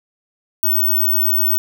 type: tone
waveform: sine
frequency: 15804 Hz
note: B9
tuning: in tune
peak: -13 dBFS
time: 0.63-1.58 s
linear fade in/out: 0 ms
effects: none